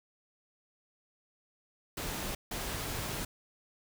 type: noise bursts at uneven times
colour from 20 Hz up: pink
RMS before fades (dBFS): -37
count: 2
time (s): 1.97-2.35 / 2.51-3.25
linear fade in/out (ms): 5
effects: none